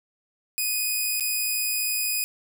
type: tone with dropouts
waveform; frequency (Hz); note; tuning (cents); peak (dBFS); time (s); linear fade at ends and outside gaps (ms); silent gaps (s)
5% pulse; 2489; D#7; 0; -14; 0.58-2.24; 0; 1.198-1.207
effects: none